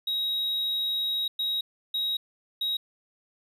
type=tone bursts at uneven times; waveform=triangle; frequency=3807 Hz; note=A#7; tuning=36 cents sharp; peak=-24 dBFS; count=4; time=0.07-1.28 / 1.39-1.61 / 1.94-2.17 / 2.61-2.77 s; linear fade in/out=5 ms; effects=none